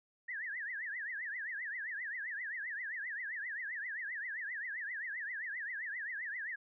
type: tone with vibrato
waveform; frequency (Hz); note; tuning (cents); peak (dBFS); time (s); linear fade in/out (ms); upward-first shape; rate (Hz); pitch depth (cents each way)
sine; 1808; A6; +47; -38; 0.28-6.56; 10; triangle; 7.6; 240
effects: none